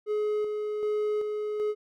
triangle tone with tremolo, 422.4 Hz, G#4, 29 cents sharp, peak -23 dBFS, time 0.06-1.75 s, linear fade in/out 50 ms, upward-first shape square, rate 1.3 Hz, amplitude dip 35%, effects none

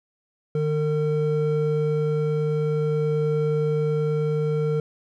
triangle tone pair together, 151.74 / 454.7 Hz, D#3 / A#4, -43 / -43 cents, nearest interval octave + perfect fifth, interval 1900 cents, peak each -21 dBFS, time 0.55-4.8 s, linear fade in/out 2 ms, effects none

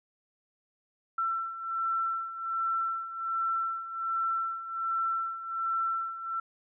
sine beating tone pair, 1342 / 1343.3 Hz, E6 / E6, +31 / +32 cents, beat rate 1.3 Hz, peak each -35 / -30 dBFS, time 1.18-6.4 s, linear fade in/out 5 ms, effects none

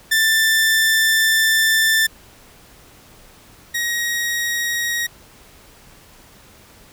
sawtooth tone pair in turn, 1774 / 1888.8 Hz, A6 / A#6, +14 / +22 cents, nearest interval minor second, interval 108 cents, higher second, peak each -10 / -16 dBFS, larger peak first, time 0.11-2.07 / 3.74-5.07 s, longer first, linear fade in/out 10 ms, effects pink hiss -47 dBFS RMS until 6.92 s

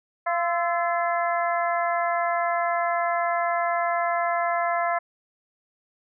harmonic tone with a mistuned harmonic, 344 Hz, F4, 26 cents flat, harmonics 2 / 3 / 4 / 5 / 6, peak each -24 / -28 / -30 / -32 / -34 dBFS, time 0.26-4.99 s, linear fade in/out 10 ms, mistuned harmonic 4, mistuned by -62 cents, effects none

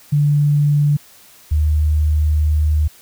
sine tone pair in turn, 146.2 / 76.25 Hz, D3 / D#2, -7 / -34 cents, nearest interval major seventh, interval 1127 cents, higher first, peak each -11 / -12 dBFS, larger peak first, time 0.12-0.97 / 1.51-2.88 s, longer second, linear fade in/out 10 ms, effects white hiss -46 dBFS RMS until 3.01 s

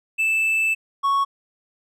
triangle tone pair in turn, 2637 / 1108.7 Hz, E7 / C#6, 0 / 0 cents, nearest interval octave + minor third, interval 1500 cents, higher first, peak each -16 / -15 dBFS, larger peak second, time 0.18-0.75 / 1.03-1.25 s, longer first, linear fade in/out 20 ms, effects none

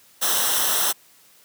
white noise with comb filter, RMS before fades -21 dBFS, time 0.21-0.93 s, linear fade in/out 20 ms, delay 0.43 ms, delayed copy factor -0.75, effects white hiss -54 dBFS RMS until 1.44 s + high-pass 100 Hz 12 dB/octave

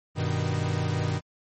45% pulse chord, G augmented, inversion none, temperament equal, 98 / 123.47 / 155.56 Hz, G2 / B2 / D#3, 0 / 0 / 0 cents, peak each -29 / -30 / -29 dBFS, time 0.15-1.21 s, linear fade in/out 50 ms, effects MP3 32 kbps

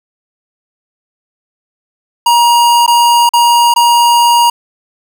square tone with dropouts, 948 Hz, A#5, 29 cents sharp, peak -6 dBFS, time 2.26-4.5 s, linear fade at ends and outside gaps 5 ms, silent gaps 2.864-2.877 / 3.292-3.335 / 3.74-3.761 s, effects none

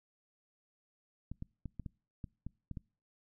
clicks, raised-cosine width 5 ms, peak -29 dBFS, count 9, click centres 1.316 / 1.424 / 1.657 / 1.797 / 1.862 / 2.242 / 2.466 / 2.713 / 2.772 s, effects noise-tail reverb RT60 0.4 s tail -26 dB re dry

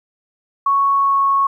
sine tone with pitch glide, 1108.7 to 1102.3 Hz, C#6 to C#6, 0 to -10 cents, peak -12 dBFS, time 0.66-1.47 s, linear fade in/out 5 ms, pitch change -10 cents, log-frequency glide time 0.94-1.23 s, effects 9-bit

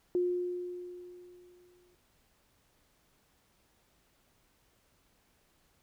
sine tone with exponential decay, 356.8 Hz, F4, 37 cents sharp, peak -25 dBFS, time 0.15-1.95 s, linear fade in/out 1 ms, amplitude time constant 390 ms, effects pink hiss -70 dBFS RMS until 5.82 s

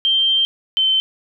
sine tone pair in turn, 3147 / 3086 Hz, G7 / G7, +6 / -28 cents, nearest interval unison, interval 34 cents, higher first, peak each -13 dBFS, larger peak neither, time 0.05-0.45 / 0.77-1 s, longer first, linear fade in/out 0 ms, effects none

